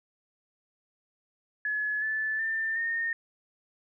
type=tone with pitch steps; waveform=sine; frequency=1703 / 1745.8 / 1789.7 / 1834.7 Hz; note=G#6 / A6 / A6 / A#6; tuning=+43 / -14 / +29 / -28 cents; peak=-27 dBFS; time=1.65-3.13 s; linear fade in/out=2 ms; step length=370 ms; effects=none